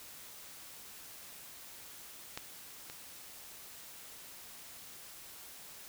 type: clicks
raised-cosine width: 0.2 ms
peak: -21 / -28 dBFS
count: 2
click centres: 2.375 / 2.899 s
effects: white hiss -51 dBFS RMS until 5.88 s